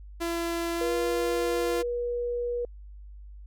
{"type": "tone with pitch glide", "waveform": "sawtooth", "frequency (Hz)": [338.3, 346], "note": ["E4", "F4"], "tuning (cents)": [45, -16], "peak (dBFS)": -24, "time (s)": [0.2, 1.83], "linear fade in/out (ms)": 20, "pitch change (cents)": 39, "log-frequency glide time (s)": [0.74, 0.93]}
{"type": "tone", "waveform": "sine", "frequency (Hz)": 482, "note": "B4", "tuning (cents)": -42, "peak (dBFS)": -27, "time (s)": [0.81, 2.65], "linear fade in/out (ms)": 2}
{"effects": ["added 50 Hz sine -42 dBFS peak until 3.46 s"]}